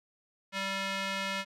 square tone with band-pass filter, 194.5 Hz, G3, 13 cents flat, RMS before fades -34 dBFS, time 0.52-1.45 s, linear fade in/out 50 ms, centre 2500 Hz, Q 1, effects none

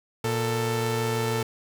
sawtooth tone pair together, 117.6 / 444 Hz, A#2 / A4, +16 / +16 cents, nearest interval octave + major seventh, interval 2300 cents, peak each -23 dBFS, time 0.24-1.43 s, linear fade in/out 5 ms, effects none

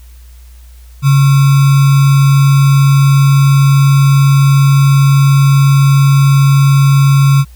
sine tone with sample-and-hold, 138.59 Hz, C#3, in tune, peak -4 dBFS, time 1.02-7.45 s, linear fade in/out 50 ms, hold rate 1225 Hz, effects added 60 Hz sine -33 dBFS peak until 7.55 s + white hiss -48 dBFS RMS until 7.55 s

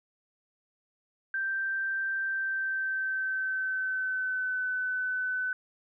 sine tone with pitch glide, 1568 to 1508.5 Hz, G6 to F#6, 0 to +33 cents, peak -28 dBFS, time 1.34-5.53 s, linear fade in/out 2 ms, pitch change -67 cents, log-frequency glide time 2.24-4.66 s, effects none

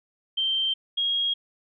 sine tone pair in turn, 3136 / 3275 Hz, G7 / G#7, 0 / -25 cents, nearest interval minor second, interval 75 cents, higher second, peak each -22 dBFS, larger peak neither, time 0.37-0.74 / 0.97-1.34 s, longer neither, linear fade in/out 10 ms, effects none

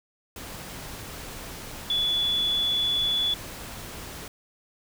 sine tone in noise, 3431 Hz, A7, 44 cents flat, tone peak -22 dBFS, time 1.9-3.34 s, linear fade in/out 2 ms, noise pink, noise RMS -39 dBFS, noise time 0.36-4.28 s, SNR +14 dB, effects none

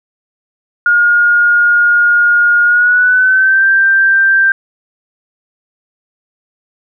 sine tone with pitch glide, 1427 to 1574.2 Hz, F6 to G6, +37 to +7 cents, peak -6 dBFS, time 0.86-4.52 s, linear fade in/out 2 ms, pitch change +170 cents, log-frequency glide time 2.64-3.66 s, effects none

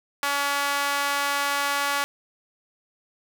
sawtooth tone with high-pass filter, 283.2 Hz, C#4, 37 cents sharp, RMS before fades -25 dBFS, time 0.23-2.04 s, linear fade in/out 0 ms, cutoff 1100 Hz, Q 1.4, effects none

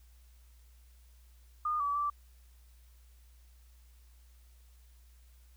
sine tone with pitch steps, 1219 / 1147 / 1166 Hz, D#6 / D6 / D6, -36 / -41 / -13 cents, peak -29 dBFS, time 1.65-2.1 s, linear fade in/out 5 ms, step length 150 ms, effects added 60 Hz sine -56 dBFS peak until 5.56 s + white hiss -69 dBFS RMS until 5.56 s

